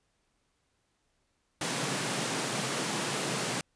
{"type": "high-pass noise", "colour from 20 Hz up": "pink", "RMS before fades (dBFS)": -32, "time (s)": [1.61, 3.61], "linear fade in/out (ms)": 2, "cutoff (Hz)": 120, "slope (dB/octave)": 96, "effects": ["pink hiss -75 dBFS RMS until 3.75 s", "resampled to 22050 Hz"]}